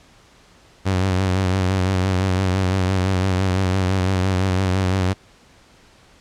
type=tone with vibrato; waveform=sawtooth; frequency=93.8 Hz; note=F#2; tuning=24 cents sharp; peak=-13 dBFS; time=0.85-5.14 s; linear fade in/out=20 ms; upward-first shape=sine; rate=5.9 Hz; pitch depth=52 cents each way; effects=pink hiss -51 dBFS RMS until 6.2 s + low-pass 7000 Hz 12 dB/octave